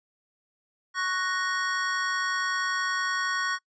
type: chord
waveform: square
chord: F# major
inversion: second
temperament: equal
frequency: 1108.7 / 1480 / 1864.7 Hz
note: C#6 / F#6 / A#6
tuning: 0 / 0 / 0 cents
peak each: -31 dBFS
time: 0.94-3.59 s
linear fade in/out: 50 ms
effects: noise-tail reverb RT60 0.1 s tail -26 dB re dry + resampled to 16000 Hz